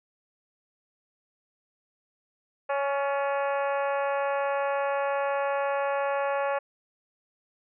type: harmonic tone with a mistuned harmonic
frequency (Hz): 278.9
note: C#4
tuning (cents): +11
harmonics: 2 / 3 / 4 / 5 / 6 / 7 / 8 / 9 / 10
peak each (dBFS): -27 / -31 / -34 / -37 / -38 / -47 / -46 / -43 / -50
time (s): 2.69-6.59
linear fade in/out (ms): 10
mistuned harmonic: 6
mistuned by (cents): +42
effects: none